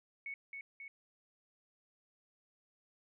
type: tone with echo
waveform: sine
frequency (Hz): 2215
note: C#7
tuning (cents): -2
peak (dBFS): -40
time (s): 0.26-0.34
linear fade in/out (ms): 2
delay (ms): 270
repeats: 2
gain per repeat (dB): -3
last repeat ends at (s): 0.88
effects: none